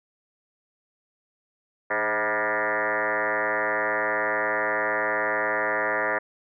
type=tone with frequency modulation; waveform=sine; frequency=1192 Hz; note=D6; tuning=25 cents sharp; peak=-22 dBFS; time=1.9-6.19 s; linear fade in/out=10 ms; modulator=111 Hz; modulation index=6.9; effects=none